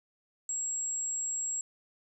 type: tone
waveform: sine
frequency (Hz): 7620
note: A#8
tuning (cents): +37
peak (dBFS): -31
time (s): 0.49-1.61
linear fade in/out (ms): 2
effects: none